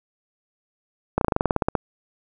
slowing click train, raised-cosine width 1 ms, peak -5 dBFS, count 13, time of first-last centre 1.18-1.752 s, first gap 32 ms, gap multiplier 1.07, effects none

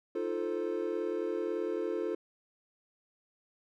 triangle chord, F dominant seventh, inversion third, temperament equal, 311.1 / 349.2 / 440 / 523.3 Hz, Eb4 / F4 / A4 / C5, 0 / 0 / 0 / 0 cents, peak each -38 / -33 / -33 / -38 dBFS, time 0.15-2.15 s, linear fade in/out 5 ms, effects none

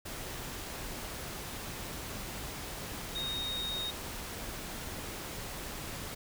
sine tone in noise, 3729 Hz, A#7, in tune, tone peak -34 dBFS, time 3.15-3.91 s, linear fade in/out 10 ms, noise pink, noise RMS -41 dBFS, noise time 0.05-6.15 s, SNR +4 dB, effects none

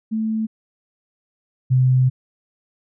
sine tone pair in turn, 220 / 128.59 Hz, A3 / C3, 0 / -30 cents, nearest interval major sixth, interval 930 cents, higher first, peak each -19 / -12 dBFS, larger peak second, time 0.11-0.47 / 1.7-2.1 s, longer second, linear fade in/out 20 ms, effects none

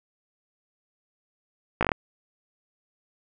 slowing click train, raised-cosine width 0.5 ms, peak -7 dBFS, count 6, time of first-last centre 1.81-1.918 s, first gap 17 ms, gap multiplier 1.12, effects none

